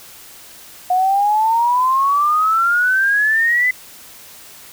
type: exponential sweep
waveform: sine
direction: up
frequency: 722 to 2028 Hz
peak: -12 dBFS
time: 0.9-3.71 s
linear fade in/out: 5 ms
effects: white hiss -40 dBFS RMS until 4.72 s